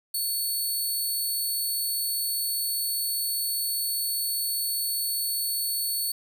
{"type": "tone", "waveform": "5% pulse", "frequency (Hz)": 4435, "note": "C#8", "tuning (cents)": 0, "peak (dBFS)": -19, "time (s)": [0.14, 6.12], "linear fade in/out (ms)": 5, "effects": ["9-bit"]}